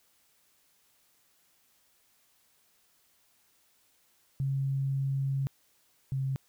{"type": "tone pair in turn", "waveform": "sine", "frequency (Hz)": [136.3, 134.19], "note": ["C#3", "C3"], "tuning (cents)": [-29, 44], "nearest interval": "unison", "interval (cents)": 27, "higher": "first", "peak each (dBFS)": [-27, -28], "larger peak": "first", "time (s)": [[4.4, 5.47], [6.12, 6.36]], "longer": "first", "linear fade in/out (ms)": 0, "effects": ["white hiss -68 dBFS RMS until 6.48 s"]}